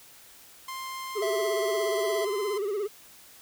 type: tone with pitch glide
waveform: sawtooth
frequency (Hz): 1051 to 1030.6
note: C6 to C6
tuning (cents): +7 to -27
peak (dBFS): -31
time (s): 0.68-2.58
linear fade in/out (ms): 5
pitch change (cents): -34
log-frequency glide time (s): 1.69-2.13
type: tone with vibrato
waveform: triangle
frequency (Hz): 407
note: G#4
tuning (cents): -35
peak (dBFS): -25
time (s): 1.15-2.88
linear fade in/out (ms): 20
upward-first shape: sine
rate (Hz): 17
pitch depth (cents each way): 110
type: tone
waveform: square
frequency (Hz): 658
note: E5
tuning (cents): -3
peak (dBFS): -30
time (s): 1.22-2.25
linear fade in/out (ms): 5
effects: white hiss -52 dBFS RMS until 3.41 s